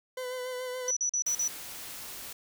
40% pulse tone with vibrato, 505 Hz, B4, 39 cents sharp, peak -33 dBFS, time 0.17-0.91 s, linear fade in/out 5 ms, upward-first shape sine, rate 7 Hz, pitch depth 27 cents each way
sine tone bursts, 5920 Hz, F#8, in tune, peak -26 dBFS, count 5, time 0.88-1.478 s, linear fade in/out 2 ms, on 86 ms, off 42 ms
white noise, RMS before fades -42 dBFS, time 1.26-2.33 s, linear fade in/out 5 ms
effects none

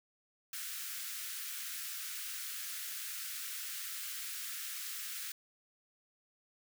white high-pass noise, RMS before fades -42 dBFS, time 0.53-5.32 s, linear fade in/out 2 ms, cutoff 1300 Hz, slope 48 dB/octave, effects none

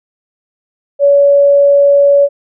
sine tone, 566 Hz, C#5, 36 cents sharp, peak -4 dBFS, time 0.99-2.29 s, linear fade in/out 50 ms, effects none

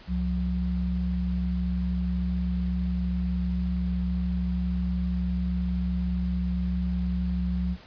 sine tone pair together, 67.35 / 179.8 Hz, C#2 / F#3, -49 / -49 cents, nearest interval octave + perfect fourth, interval 1700 cents, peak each -27 dBFS, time 0.07-7.77 s, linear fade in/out 50 ms, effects pink hiss -50 dBFS RMS until 7.86 s + resampled to 11025 Hz

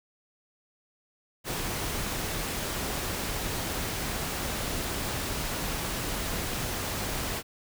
pink noise, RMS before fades -32 dBFS, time 1.44-7.43 s, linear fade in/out 50 ms, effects none

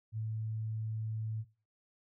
sine tone, 110 Hz, A2, in tune, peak -34 dBFS, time 0.12-1.45 s, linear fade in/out 50 ms, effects noise-tail reverb RT60 0.4 s tail -22 dB re dry

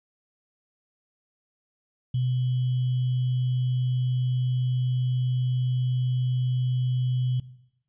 sine tone with sample-and-hold, 126.2 Hz, B2, 38 cents sharp, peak -22 dBFS, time 2.14-7.4 s, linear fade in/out 5 ms, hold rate 3150 Hz, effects noise-tail reverb RT60 0.8 s tail -18 dB re dry + resampled to 8000 Hz

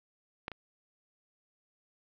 clicks, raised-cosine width 0.3 ms, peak -19 / -25 dBFS, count 2, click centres 0.481 / 0.517 s, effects low-pass 4000 Hz 12 dB/octave + 10-bit

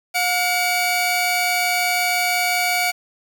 sawtooth tone pair together, 717.8 / 2279 Hz, F5 / C#7, +47 / +47 cents, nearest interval octave + minor sixth, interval 2000 cents, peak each -17 dBFS, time 0.14-2.92 s, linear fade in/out 20 ms, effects 7-bit

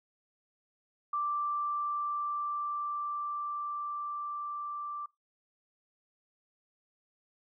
sine tone with level ramp, 1174.7 Hz, D6, in tune, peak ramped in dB -29 to -36 dBFS, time 1.13-5.06 s, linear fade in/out 5 ms, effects noise-tail reverb RT60 0.2 s tail -22 dB re dry

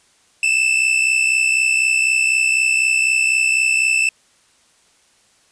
45% pulse tone pair together, 2594 / 2658 Hz, E7 / E7, -28 / +14 cents, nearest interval unison, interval 42 cents, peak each -20 / -15 dBFS, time 0.43-4.09 s, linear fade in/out 2 ms, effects white hiss -56 dBFS RMS until 5.51 s + resampled to 22050 Hz

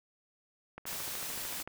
click train, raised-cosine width 0.5 ms, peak -28 dBFS, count 13, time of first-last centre 0.78-1.676 s, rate 13.4 Hz
white noise, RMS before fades -39 dBFS, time 0.86-1.63 s, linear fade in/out 10 ms
effects none

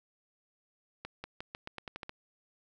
accelerating click train, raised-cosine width 0.3 ms, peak -24 dBFS, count 10, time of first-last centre 1.05-2.094 s, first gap 190 ms, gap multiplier 0.87, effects none

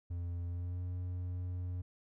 triangle tone with pitch glide, 86.8 to 89.76 Hz, F2 to F2, -10 to +48 cents, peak -34 dBFS, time 0.1-1.82 s, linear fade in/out 10 ms, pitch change +58 cents, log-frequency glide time 0.47-0.82 s, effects none

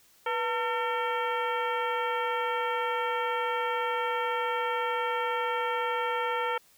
harmonic tone with a mistuned harmonic, 453 Hz, A#4, 50 cents flat, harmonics 1 / 2 / 3 / 4 / 5 / 6 / 7, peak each -32 / -31 / -33 / -38 / -38 / -45 / -42 dBFS, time 0.26-6.58 s, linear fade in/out 5 ms, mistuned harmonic 1, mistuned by +130 cents, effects white hiss -61 dBFS RMS until 6.77 s

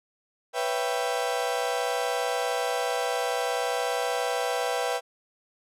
35% pulse chord, C# half-diminished seventh, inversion third, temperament equal with one note detuned, 493.9 / 554.4 / 666.9 / 784 Hz, B4 / C#5 / E5 / G5, 0 / 0 / +20 / 0 cents, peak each -28 / -33 / -30 / -29 dBFS, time 0.53-5.01 s, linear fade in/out 50 ms, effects low-pass 12000 Hz 12 dB/octave

